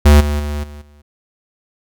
square tone with level steps, 73.5 Hz, D2, 2 cents sharp, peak -5 / -16 / -20 / -32 / -44 dBFS, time 0.05-1.02 s, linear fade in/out 10 ms, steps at 0.2 / 0.39 / 0.63 / 0.81 s, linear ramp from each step 10 ms, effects none

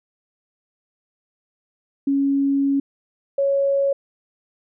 sine tone pair in turn, 277.2 / 554.4 Hz, C#4 / C#5, 0 / 0 cents, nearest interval octave, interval 1200 cents, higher second, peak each -16 dBFS, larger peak neither, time 2.07-2.8 / 3.38-3.93 s, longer first, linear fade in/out 5 ms, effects none

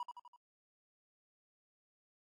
triangle tone with echo, 971 Hz, B5, 30 cents flat, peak -36 dBFS, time 0-0.03 s, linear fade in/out 2 ms, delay 83 ms, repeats 4, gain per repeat -5 dB, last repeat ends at 0.362 s, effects AAC 48 kbps

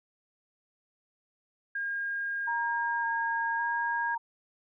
sine tone with pitch glide, 1618 to 1630.2 Hz, G#6 to G#6, -46 to -33 cents, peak -30 dBFS, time 1.75-4.15 s, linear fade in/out 5 ms, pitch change +13 cents, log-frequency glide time 3.04-3.11 s
sine tone with vibrato, 930 Hz, A#5, 4 cents flat, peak -30 dBFS, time 2.47-4.18 s, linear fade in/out 10 ms, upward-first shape square, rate 0.89 Hz, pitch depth 14 cents each way
effects none

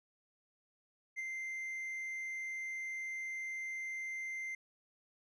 triangle tone with ADSR envelope, 2086 Hz, C7, 6 cents flat, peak -34 dBFS, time 1.16-4.55 s, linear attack 31 ms, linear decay 19 ms, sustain -3 dB, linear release 4 ms, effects resampled to 22050 Hz

